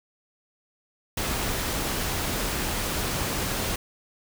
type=noise; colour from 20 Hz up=pink; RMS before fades=-28 dBFS; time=1.17-3.76 s; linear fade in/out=5 ms; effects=none